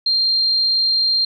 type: tone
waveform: sine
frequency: 4186 Hz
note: C8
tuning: in tune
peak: -14 dBFS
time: 0.06-1.25 s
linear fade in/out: 5 ms
effects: none